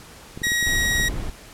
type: clicks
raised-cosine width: 3 ms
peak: -20 dBFS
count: 10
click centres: 0.375 / 0.418 / 0.469 / 0.519 / 0.627 / 0.735 / 0.999 / 1.058 / 1.099 / 1.141 s
type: tone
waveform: sawtooth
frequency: 1900 Hz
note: A#6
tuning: 33 cents sharp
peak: -16 dBFS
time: 0.43-1.09 s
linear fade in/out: 10 ms
type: noise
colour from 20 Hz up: brown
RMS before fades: -27 dBFS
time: 0.66-1.3 s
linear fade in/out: 5 ms
effects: pink hiss -44 dBFS RMS until 1.53 s + low-pass 12000 Hz 12 dB/octave

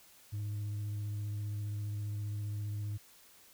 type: tone with vibrato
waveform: sine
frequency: 103.83 Hz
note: G#2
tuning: in tune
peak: -32 dBFS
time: 0.32-2.98 s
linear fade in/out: 20 ms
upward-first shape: sine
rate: 15 Hz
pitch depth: 16 cents each way
effects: tanh soft clip ceiling -34 dBFS + white hiss -60 dBFS RMS until 3.53 s

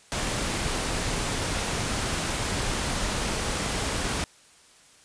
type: noise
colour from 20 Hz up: pink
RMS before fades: -28 dBFS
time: 0.12-4.24 s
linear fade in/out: 0 ms
effects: white hiss -55 dBFS RMS until 5.04 s + resampled to 22050 Hz

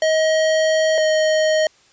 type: tone pair in turn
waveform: square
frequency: 632 / 624.4 Hz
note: D#5 / D#5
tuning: +27 / +6 cents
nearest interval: unison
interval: 21 cents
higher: first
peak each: -15 dBFS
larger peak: neither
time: 0.02-0.98 / 0.98-1.67 s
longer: first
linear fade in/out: 2 ms
effects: white hiss -54 dBFS RMS until 1.92 s + resampled to 16000 Hz

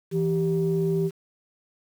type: tone pair together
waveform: sine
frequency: 164.6 / 391.1 Hz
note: E3 / G4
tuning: -2 / -4 cents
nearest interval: octave + minor third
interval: 1498 cents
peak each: -23 dBFS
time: 0.11-1.11 s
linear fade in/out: 50 ms
effects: tanh soft clip ceiling -14 dBFS + 8-bit

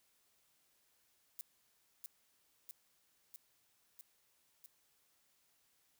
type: noise with echo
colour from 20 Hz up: violet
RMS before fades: -45 dBFS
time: 1.39-1.41 s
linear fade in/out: 0 ms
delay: 650 ms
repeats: 5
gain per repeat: -2 dB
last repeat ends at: 4.66 s
effects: white hiss -75 dBFS RMS until 5.99 s

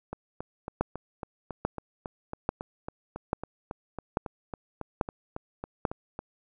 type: two click trains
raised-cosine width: 1 ms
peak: -11 / -21 dBFS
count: 7 / 23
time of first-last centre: 0.81-5.852 / 0.13-6.191 s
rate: 1.19 / 3.63 Hz
effects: none

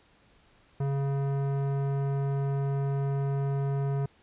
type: tone with tanh clipping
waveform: sine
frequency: 138.59 Hz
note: C#3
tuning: in tune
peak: -28 dBFS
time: 0.8-4.06 s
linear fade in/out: 5 ms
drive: 16 dB
effects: pink hiss -62 dBFS RMS until 4.22 s + resampled to 8000 Hz

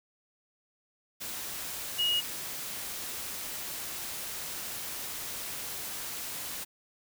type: tone in noise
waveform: sine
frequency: 2881 Hz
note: F#7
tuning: 47 cents flat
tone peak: -25 dBFS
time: 1.98-2.21 s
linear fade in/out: 20 ms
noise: white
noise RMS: -38 dBFS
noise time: 1.2-6.65 s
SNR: +10 dB
effects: none

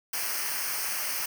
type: noise with comb filter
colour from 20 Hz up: white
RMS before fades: -31 dBFS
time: 0.13-1.26 s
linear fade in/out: 5 ms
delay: 0.27 ms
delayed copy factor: -0.8
effects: none

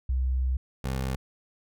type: tone pair in turn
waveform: sine / 20% pulse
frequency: 64.3 / 65.58 Hz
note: C2 / C2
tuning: -30 / +5 cents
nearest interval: unison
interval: 35 cents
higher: second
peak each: -23 dBFS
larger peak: neither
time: 0.09-0.57 / 0.84-1.16 s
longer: first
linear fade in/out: 5 ms
effects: none

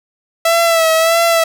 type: tone with vibrato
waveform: sawtooth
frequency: 659.3 Hz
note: E5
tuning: in tune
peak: -6 dBFS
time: 0.45-1.44 s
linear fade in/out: 5 ms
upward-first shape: sine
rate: 1.6 Hz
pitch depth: 43 cents each way
effects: none

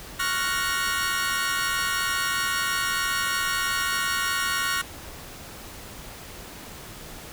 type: chord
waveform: sawtooth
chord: Gb major seventh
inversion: second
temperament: equal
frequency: 1108.7 / 1396.9 / 1480 / 1864.7 Hz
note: Db6 / F6 / Gb6 / Bb6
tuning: 0 / 0 / 0 / 0 cents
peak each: -26 dBFS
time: 0.19-4.82 s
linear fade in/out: 10 ms
effects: pink hiss -41 dBFS RMS until 7.32 s

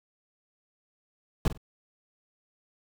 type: noise with echo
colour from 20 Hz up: brown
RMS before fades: -22 dBFS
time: 1.45-1.48 s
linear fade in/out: 2 ms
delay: 48 ms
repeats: 2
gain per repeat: -13 dB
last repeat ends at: 1.576 s
effects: none

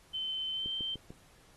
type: tone with pitch glide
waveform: sine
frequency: 3072 to 3120 Hz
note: G7 to G7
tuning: -36 to -9 cents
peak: -33 dBFS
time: 0.13-0.96 s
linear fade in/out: 20 ms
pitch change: +27 cents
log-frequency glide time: 0.53-0.68 s
type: click train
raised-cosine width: 3 ms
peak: -32 dBFS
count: 4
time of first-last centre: 0.66-1.105 s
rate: 6.74 Hz
effects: pink hiss -62 dBFS RMS until 1.56 s + AAC 32 kbps

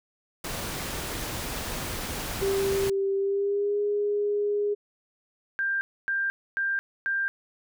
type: noise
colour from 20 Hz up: pink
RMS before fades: -33 dBFS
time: 0.44-2.9 s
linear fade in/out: 5 ms
type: tone with pitch glide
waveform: sine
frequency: 392 to 412 Hz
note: G4 to G#4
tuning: 0 to -14 cents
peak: -23 dBFS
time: 2.41-4.75 s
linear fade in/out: 20 ms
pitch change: +86 cents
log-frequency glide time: 3.16-3.8 s
type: tone bursts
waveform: sine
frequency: 1588 Hz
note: G6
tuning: 22 cents sharp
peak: -24 dBFS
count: 4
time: 5.59-7.28 s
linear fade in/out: 0 ms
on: 220 ms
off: 270 ms
effects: none

